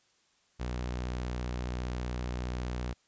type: tone with vibrato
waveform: sawtooth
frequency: 61.4 Hz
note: B1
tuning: 9 cents flat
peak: -29 dBFS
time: 0.59-2.94 s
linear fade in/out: 20 ms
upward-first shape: square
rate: 15 Hz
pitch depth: 26 cents each way
effects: white hiss -69 dBFS RMS until 3.07 s + resampled to 16000 Hz